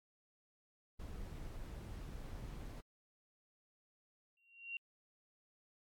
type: noise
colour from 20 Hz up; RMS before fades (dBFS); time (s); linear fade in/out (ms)
brown; -47; 0.99-2.81; 10
type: tone with exponential growth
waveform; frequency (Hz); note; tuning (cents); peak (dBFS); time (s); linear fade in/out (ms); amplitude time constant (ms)
sine; 2755; F7; -24; -38; 4.37-4.77; 2; 86
effects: AAC 64 kbps